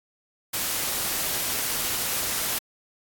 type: noise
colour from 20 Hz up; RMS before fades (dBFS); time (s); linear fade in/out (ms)
white; -27; 0.53-2.59; 10
effects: AAC 64 kbps